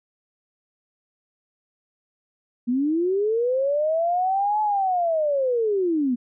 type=linear two-way sweep; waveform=sine; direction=up then down; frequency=233.8 to 860 to 233.8 Hz; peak=-19 dBFS; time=2.67-6.16 s; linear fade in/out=20 ms; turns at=4.61 s; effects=none